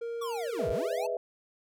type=tone; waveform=triangle; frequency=466.2 Hz; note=A#4; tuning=in tune; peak=-31 dBFS; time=0.01-0.79 s; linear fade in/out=10 ms
type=linear two-way sweep; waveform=square; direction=down then up; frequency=1171 to 40.41 to 908 Hz; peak=-36 dBFS; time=0.21-1.07 s; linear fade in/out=10 ms; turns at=0.7 s
type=chord; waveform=sine; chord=E major seventh; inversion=first; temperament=just; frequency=412 / 494.4 / 618.1 / 659.3 Hz; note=G#4 / B4 / D#5 / E5; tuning=-14 / +2 / -12 / 0 cents; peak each=-37 / -33 / -39 / -33 dBFS; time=0.59-1.17 s; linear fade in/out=2 ms
effects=none